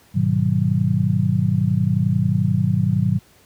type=chord; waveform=sine; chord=G# minor seventh; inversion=none; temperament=just; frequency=103.83 / 124.59 / 155.74 / 186.89 Hz; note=G#2 / B2 / D#3 / F#3; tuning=0 / +16 / +2 / +18 cents; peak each=-21 dBFS; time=0.14-3.19 s; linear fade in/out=20 ms; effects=pink hiss -53 dBFS RMS until 3.45 s + high-pass 60 Hz 12 dB/octave